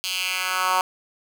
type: tone with high-pass filter sweep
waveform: 10% pulse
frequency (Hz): 185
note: F#3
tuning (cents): 0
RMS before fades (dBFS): -24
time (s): 0.04-0.81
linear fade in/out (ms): 0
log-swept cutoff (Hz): 3600 to 930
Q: 2.3
effects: none